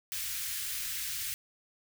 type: band-stop noise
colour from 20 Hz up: white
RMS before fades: -36 dBFS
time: 0.12-1.34 s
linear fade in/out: 0 ms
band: 110 to 1600 Hz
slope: 24 dB/octave
effects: none